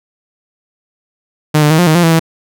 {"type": "tone with pitch steps", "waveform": "sawtooth", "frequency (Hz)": [152.4, 149.1, 158.2, 177, 156.5, 174.2, 164.3, 163], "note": ["D#3", "D3", "D#3", "F3", "D#3", "F3", "E3", "E3"], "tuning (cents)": [-36, 27, 29, 23, 10, -4, -5, -19], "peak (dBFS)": -3, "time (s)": [1.54, 2.196], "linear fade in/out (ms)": 10, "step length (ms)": 82, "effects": []}